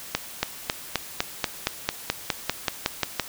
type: accelerating click train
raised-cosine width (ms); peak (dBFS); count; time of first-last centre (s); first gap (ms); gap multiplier
0.2; -4; 15; 0.15-3.197; 280; 0.96
effects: white hiss -40 dBFS RMS until 3.28 s